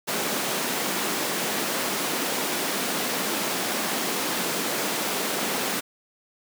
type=high-pass noise; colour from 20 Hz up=pink; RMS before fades=-27 dBFS; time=0.07-5.81 s; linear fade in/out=20 ms; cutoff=200 Hz; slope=24 dB/octave; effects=none